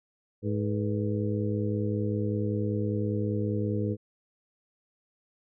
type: harmonic tone with a mistuned harmonic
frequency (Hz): 105.2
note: G#2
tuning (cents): +23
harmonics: 1 / 2 / 3 / 4 / 5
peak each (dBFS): -29 / -32 / -34 / -35 / -36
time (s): 0.42-3.97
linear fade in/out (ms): 50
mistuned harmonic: 5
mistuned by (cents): -120
effects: none